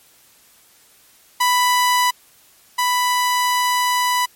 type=tone pair in turn; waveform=sawtooth; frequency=990 / 990 Hz; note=B5 / B5; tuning=+4 / +4 cents; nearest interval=unison; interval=0 cents; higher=neither; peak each=-10 / -12 dBFS; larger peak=first; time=1.4-2.11 / 2.78-4.26 s; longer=second; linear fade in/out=10 ms; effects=white hiss -52 dBFS RMS until 4.35 s + MP3 64 kbps